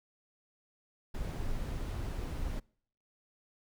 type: noise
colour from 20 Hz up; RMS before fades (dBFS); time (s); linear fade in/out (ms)
brown; -36; 1.14-2.6; 10
effects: noise-tail reverb RT60 0.6 s tail -26 dB re dry